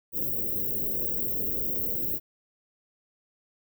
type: band-stop noise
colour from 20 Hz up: white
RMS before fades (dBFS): -29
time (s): 0.12-2.2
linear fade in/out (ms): 50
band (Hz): 530 to 15000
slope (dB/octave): 48
effects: none